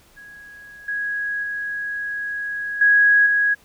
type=tone with level steps; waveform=sine; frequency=1659 Hz; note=G#6; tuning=2 cents flat; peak=-39 / -22 / -24 / -11 / -15 dBFS; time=0.16-3.55 s; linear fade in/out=20 ms; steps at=0.88 / 1.43 / 2.81 / 3.26 s; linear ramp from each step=5 ms; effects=pink hiss -54 dBFS RMS until 3.64 s